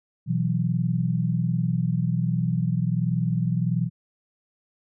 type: chord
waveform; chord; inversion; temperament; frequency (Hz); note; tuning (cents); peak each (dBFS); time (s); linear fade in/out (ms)
sine; B suspended fourth; none; equal; 123.47 / 164.81 / 185; B2 / E3 / F#3; 0 / 0 / 0; -25 / -24 / -28; 0.26-3.9; 50
effects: none